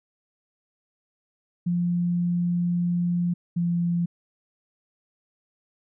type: tone pair in turn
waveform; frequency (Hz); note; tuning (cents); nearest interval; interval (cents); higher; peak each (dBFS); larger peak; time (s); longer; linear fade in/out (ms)
sine; 174.61 / 172.31; F3 / F3; 0 / -23; unison; 23; first; -21; neither; 1.66-3.34 / 3.56-4.06; first; 10
effects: none

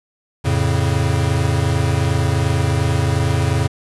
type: chord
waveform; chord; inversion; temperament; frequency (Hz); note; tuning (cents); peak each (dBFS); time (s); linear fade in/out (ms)
square; F augmented; none; equal; 87.31 / 110 / 138.59; F2 / A2 / C#3; 0 / 0 / 0; -20; 0.44-3.68; 20
effects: resampled to 24000 Hz + 7-bit

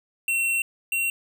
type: tone pair in turn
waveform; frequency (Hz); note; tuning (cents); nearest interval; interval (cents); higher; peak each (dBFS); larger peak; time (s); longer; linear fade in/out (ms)
square; 2720 / 2737; F7 / F7; -46 / -36; unison; 10; second; -22 / -23; first; 0.28-0.62 / 0.92-1.1; first; 2
effects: none

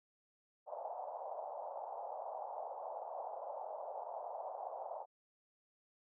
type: band-pass noise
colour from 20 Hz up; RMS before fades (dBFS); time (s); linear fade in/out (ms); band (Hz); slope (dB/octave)
pink; -45; 0.66-5.06; 50; 580 to 890; 48
effects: none

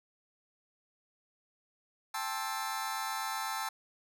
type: chord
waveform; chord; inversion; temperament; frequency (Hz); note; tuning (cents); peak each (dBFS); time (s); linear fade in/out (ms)
sawtooth; A minor seventh; third; just; 792 / 880 / 1056 / 1320; G5 / A5 / C6 / E6; +18 / 0 / +16 / +2; -37 / -34 / -38 / -35; 2.14-3.69; 5
effects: none

